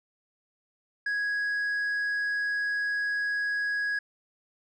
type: tone with tanh clipping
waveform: sine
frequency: 1661.2 Hz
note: G#6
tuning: in tune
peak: -27 dBFS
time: 1.06-3.99 s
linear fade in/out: 5 ms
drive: 3 dB
effects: none